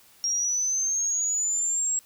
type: linear sweep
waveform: sine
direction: up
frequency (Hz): 5588 to 7650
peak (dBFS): -23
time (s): 0.24-1.99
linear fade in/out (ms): 0
effects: white hiss -56 dBFS RMS until 2.05 s